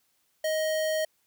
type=tone; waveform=square; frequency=627 Hz; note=D#5; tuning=13 cents sharp; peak=-26 dBFS; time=0.44-1.05 s; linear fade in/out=5 ms; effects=white hiss -71 dBFS RMS until 1.26 s